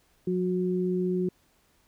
sine tone pair together, 180.8 / 365 Hz, F#3 / F#4, -40 / -24 cents, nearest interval octave, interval 1216 cents, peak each -27 dBFS, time 0.27-1.29 s, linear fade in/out 5 ms, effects pink hiss -66 dBFS RMS until 1.87 s

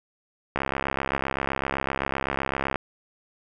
click train, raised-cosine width 0.5 ms, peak -10 dBFS, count 150, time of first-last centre 0.56-2.758 s, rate 67.8 Hz, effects none

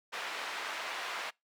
white band-pass noise, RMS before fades -39 dBFS, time 0.12-1.31 s, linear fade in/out 20 ms, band 650 to 2300 Hz, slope 12 dB/octave, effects noise-tail reverb RT60 0.2 s tail -25 dB re dry

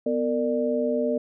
sine tone cluster, 248.4 / 457.2 / 595 Hz, B3 / A#4 / D5, +10 / -34 / +22 cents, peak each -26 dBFS, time 0.06-1.18 s, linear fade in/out 5 ms, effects none

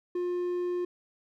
triangle tone, 355.2 Hz, F4, 29 cents sharp, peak -26 dBFS, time 0.15-0.85 s, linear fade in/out 5 ms, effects none

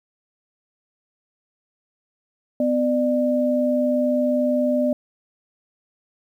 sine tone pair together, 251.8 / 597 Hz, B3 / D5, +34 / +28 cents, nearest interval octave + minor third, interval 1494 cents, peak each -20 dBFS, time 2.6-4.93 s, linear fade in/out 2 ms, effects 9-bit

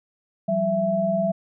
sine tone cluster, 173.7 / 193.2 / 664 Hz, F3 / G3 / E5, -9 / -25 / +12 cents, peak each -30 / -25 / -21 dBFS, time 0.48-1.32 s, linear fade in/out 10 ms, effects none

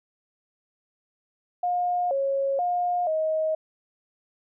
sine tone with pitch steps, 713 / 548 / 711 / 630 Hz, F5 / C#5 / F5 / D#5, +36 / -20 / +31 / +21 cents, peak -22 dBFS, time 1.63-3.55 s, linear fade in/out 5 ms, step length 480 ms, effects none

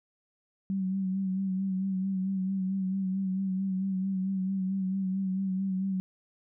sine tone with vibrato, 190.5 Hz, G3, 49 cents flat, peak -27 dBFS, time 0.7-6 s, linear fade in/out 0 ms, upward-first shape sine, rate 4.5 Hz, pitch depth 39 cents each way, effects none

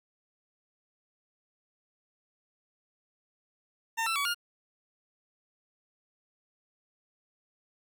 20% pulse tone with pitch steps, 907 / 1337 / 1134 / 1417 Hz, A#5 / E6 / C#6 / F6, -48 / +24 / +39 / +25 cents, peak -23 dBFS, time 3.97-4.346 s, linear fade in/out 20 ms, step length 94 ms, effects none

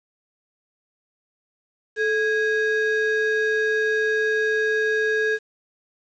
triangle ring-modulated tone, 1042 Hz, C6, 7 cents flat, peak -14 dBFS, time 1.96-5.39 s, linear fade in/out 50 ms, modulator 607 Hz, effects resampled to 16000 Hz + 8-bit

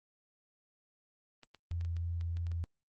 clicks, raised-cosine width 0.2 ms, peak -36 dBFS, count 10, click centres 1.433 / 1.547 / 1.714 / 1.811 / 1.849 / 1.967 / 2.211 / 2.37 / 2.468 / 2.517 s
sine tone with vibrato, 84.8 Hz, E2, 50 cents sharp, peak -33 dBFS, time 1.71-2.64 s, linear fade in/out 0 ms, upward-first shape square, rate 3.2 Hz, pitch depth 8 cents each way
effects Opus 24 kbps

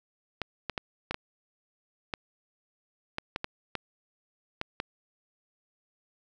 clicks, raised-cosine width 0.3 ms, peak -15 dBFS, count 12, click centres 0.417 / 0.697 / 0.778 / 1.11 / 1.144 / 2.138 / 3.184 / 3.361 / 3.444 / 3.753 / 4.614 / 4.801 s, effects none

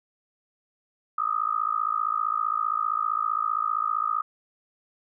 sine tone with amplitude modulation, 1244.5 Hz, D#6, in tune, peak -19 dBFS, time 1.18-4.22 s, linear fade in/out 5 ms, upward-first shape sine, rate 55.3 Hz, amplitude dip 100%, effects none

